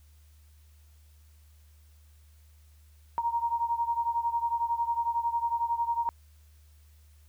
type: beating tone pair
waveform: sine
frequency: 932.3 / 943.3 Hz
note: A#5 / A#5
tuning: 0 / +20 cents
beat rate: 11 Hz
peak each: -28 / -31 dBFS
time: 3.18-6.09 s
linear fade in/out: 0 ms
effects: added 75 Hz sine -54 dBFS peak until 7.28 s + white hiss -67 dBFS RMS until 7.28 s